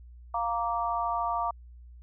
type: chord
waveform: sine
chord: Bb major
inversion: second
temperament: just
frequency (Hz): 699.2 / 932.3 / 1165.4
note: F5 / Bb5 / D6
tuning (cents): +2 / 0 / -14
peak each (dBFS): -31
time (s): 0.34-1.51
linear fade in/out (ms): 5
effects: added 60 Hz sine -46 dBFS peak until 2.02 s